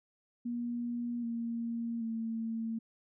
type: tone with pitch steps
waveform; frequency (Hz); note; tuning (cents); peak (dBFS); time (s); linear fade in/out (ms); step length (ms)
sine; 238.9 / 232.4 / 226; A#3 / A#3 / A3; +43 / -5 / +47; -33; 0.45-2.79; 10; 780
effects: none